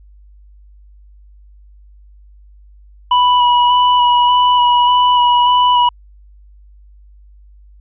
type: tone with vibrato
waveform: square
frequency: 981 Hz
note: B5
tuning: 12 cents flat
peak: -9 dBFS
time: 3.11-5.89 s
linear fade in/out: 5 ms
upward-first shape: square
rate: 1.7 Hz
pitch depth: 13 cents each way
effects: added 50 Hz sine -40 dBFS peak until 7.8 s + resampled to 8000 Hz